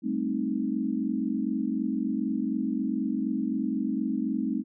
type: chord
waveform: sine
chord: A half-diminished seventh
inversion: third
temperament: equal with one note detuned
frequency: 196 / 220 / 262.8 / 311.1 Hz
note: G3 / A3 / C4 / Eb4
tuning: 0 / 0 / +8 / 0 cents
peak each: -34 / -30 / -30 / -32 dBFS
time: 0.02-4.64 s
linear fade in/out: 50 ms
effects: none